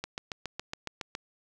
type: click train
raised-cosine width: 0.2 ms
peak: -17 dBFS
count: 9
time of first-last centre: 0.04-1.151 s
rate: 7.2 Hz
effects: none